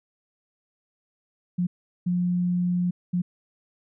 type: tone bursts at uneven times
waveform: sine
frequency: 177.8 Hz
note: F3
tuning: 31 cents sharp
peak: -21 dBFS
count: 3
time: 1.58-1.67 / 2.06-2.91 / 3.13-3.22 s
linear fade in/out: 10 ms
effects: none